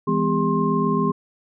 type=tone cluster; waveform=sine; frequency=165.3 / 204.1 / 251.8 / 402.8 / 1061 Hz; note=E3 / G#3 / B3 / G4 / C6; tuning=+5 / -30 / +34 / +47 / +24 cents; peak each=-24 dBFS; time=0.07-1.12 s; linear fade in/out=10 ms; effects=none